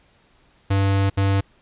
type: tone bursts at uneven times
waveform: square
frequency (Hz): 98.1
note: G2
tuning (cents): +2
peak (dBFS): -17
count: 2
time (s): 0.7-1.1 / 1.17-1.41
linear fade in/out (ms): 10
effects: pink hiss -58 dBFS RMS until 1.61 s + resampled to 8000 Hz